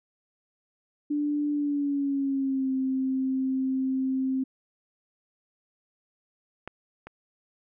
sine tone with pitch glide, 293.7 to 263.2 Hz, D4 to C4, 0 to +10 cents, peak -24 dBFS, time 1.1-4.44 s, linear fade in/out 10 ms, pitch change -190 cents, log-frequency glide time 1.51-2.72 s
clicks, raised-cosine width 0.5 ms, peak -21 / -26 dBFS, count 2, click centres 6.676 / 7.07 s
effects none

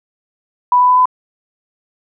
sine tone with pitch steps, 987.8 / 994.1 / 1000.4 / 1006.8 Hz, B5 / B5 / B5 / B5, 0 / +11 / +22 / +33 cents, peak -7 dBFS, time 0.72-1.056 s, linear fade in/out 2 ms, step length 84 ms, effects none

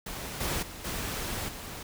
pink noise with level steps, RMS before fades -38 / -31 / -43 / -34 / -41 dBFS, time 0.06-1.83 s, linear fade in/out 5 ms, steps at 0.4 / 0.62 / 0.84 / 1.48 s, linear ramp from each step 10 ms, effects none

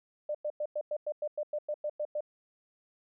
sine tone bursts, 598 Hz, D5, 31 cents sharp, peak -30 dBFS, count 13, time 0.29-2.207 s, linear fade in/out 5 ms, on 57 ms, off 98 ms, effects none

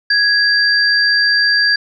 sine tone pair together, 1661.2 / 4714 Hz, G#6 / D8, 0 / +6 cents, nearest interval octave + tritone, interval 1806 cents, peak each -12 / -14 dBFS, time 0.1-1.76 s, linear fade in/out 5 ms, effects none

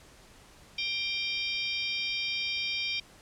harmonic tone with a mistuned harmonic, 791 Hz, G5, 15 cents sharp, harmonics 3 / 4 / 5 / 6 / 7, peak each -33 / -35 / -37 / -39 / -40 dBFS, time 0.78-3 s, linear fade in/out 5 ms, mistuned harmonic 5, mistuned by -110 cents, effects pink hiss -55 dBFS RMS until 3.21 s + low-pass 10000 Hz 12 dB/octave

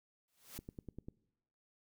white noise with exponential growth, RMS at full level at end -46 dBFS, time 0.28-0.58 s, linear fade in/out 1 ms, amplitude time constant 64 ms
click train, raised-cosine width 3 ms, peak -33 dBFS, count 6, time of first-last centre 0.59-1.085 s, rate 10.1 Hz
effects noise-tail reverb RT60 0.9 s tail -23 dB re dry

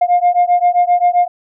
sine beating tone pair, 705 / 712.6 Hz, F5 / F5, +16 / +35 cents, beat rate 7.6 Hz, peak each -11 dBFS, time 0.01-1.28 s, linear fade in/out 10 ms, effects tanh soft clip ceiling -5 dBFS

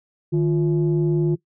sine tone pair together, 153.41 / 349.2 Hz, D#3 / F4, -24 / 0 cents, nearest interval octave + major second, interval 1424 cents, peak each -17 / -19 dBFS, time 0.32-1.36 s, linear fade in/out 20 ms, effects noise-tail reverb RT60 0.1 s tail -19 dB re dry + tanh soft clip ceiling -12 dBFS

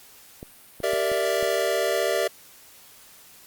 clicks, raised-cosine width 2 ms, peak -23 dBFS, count 5, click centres 0.429 / 0.803 / 0.934 / 1.117 / 1.428 s
square chord, E half-diminished seventh, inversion first, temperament equal with one note detuned, 392 / 466.2 / 587.3 / 663.1 Hz, G4 / Bb4 / D5 / E5, 0 / 0 / 0 / +10 cents, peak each -29 / -29 / -27 / -28 dBFS, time 0.83-2.28 s, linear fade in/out 10 ms
effects white hiss -50 dBFS RMS until 3.46 s + Opus 48 kbps

